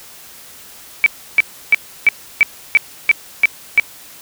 sine tone bursts, 2300 Hz, D7, 37 cents flat, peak -5 dBFS, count 9, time 1.04-3.798 s, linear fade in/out 0 ms, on 22 ms, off 320 ms, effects white hiss -39 dBFS RMS until 4.21 s

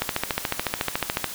click train, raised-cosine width 0.3 ms, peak -6 dBFS, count 18, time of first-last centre 0.02-1.243 s, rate 13.9 Hz, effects white hiss -35 dBFS RMS until 1.34 s

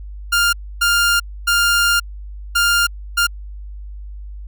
sawtooth tone bursts at uneven times, 1402 Hz, F6, 6 cents sharp, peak -9 dBFS, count 5, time 0.32-0.53 / 0.81-1.2 / 1.47-2 / 2.55-2.87 / 3.17-3.27 s, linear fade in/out 10 ms, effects added 50 Hz sine -29 dBFS peak until 4.47 s

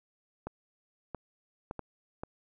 clicks, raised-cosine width 1 ms, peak -23 dBFS, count 5, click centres 0.47 / 1.147 / 1.711 / 1.793 / 2.235 s, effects none

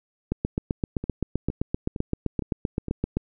two click trains, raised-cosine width 3 ms, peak -18 / -11 dBFS, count 5 / 23, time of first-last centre 1.04-2.883 / 0.32-3.17 s, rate 2.17 / 7.72 Hz, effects none

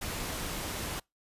pink noise, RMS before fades -36 dBFS, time 0.01-1 s, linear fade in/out 10 ms, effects noise-tail reverb RT60 0.2 s tail -26 dB re dry + resampled to 32000 Hz

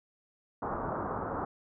white low-pass noise, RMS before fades -35 dBFS, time 0.62-1.45 s, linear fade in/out 5 ms, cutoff 1300 Hz, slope 48 dB/octave, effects none

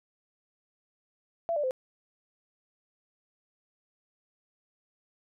sine tone with pitch steps, 673 / 589.3 / 516 Hz, E5 / D5 / C5, +36 / +6 / -24 cents, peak -26 dBFS, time 1.49-1.709 s, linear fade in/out 0 ms, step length 73 ms, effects none

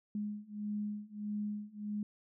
sine beating tone pair, 207.7 / 209.3 Hz, G#3 / G#3, 0 / +14 cents, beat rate 1.6 Hz, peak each -40 / -39 dBFS, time 0.15-2.03 s, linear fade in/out 2 ms, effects none

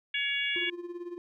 harmonic tone, 563 Hz, C#5, 27 cents sharp, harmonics 3 / 4 / 5 / 6, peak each -35 / -31 / -34 / -35 dBFS, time 0.14-0.7 s, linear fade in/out 5 ms
triangle tone with tremolo, 349.2 Hz, F4, in tune, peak -32 dBFS, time 0.56-1.18 s, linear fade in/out 0 ms, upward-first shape sine, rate 18 Hz, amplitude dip 70%
effects none

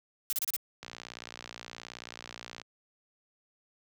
blue noise bursts, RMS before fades -31 dBFS, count 5, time 0.3-0.563 s, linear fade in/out 0 ms, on 27 ms, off 32 ms
click train, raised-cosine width 0.2 ms, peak -24 dBFS, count 106, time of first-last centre 0.83-2.616 s, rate 58.8 Hz
effects high-pass 100 Hz 12 dB/octave

